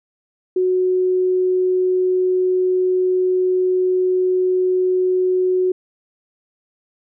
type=tone; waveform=sine; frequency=368.3 Hz; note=F#4; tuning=8 cents flat; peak=-14 dBFS; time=0.56-5.72 s; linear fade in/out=5 ms; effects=none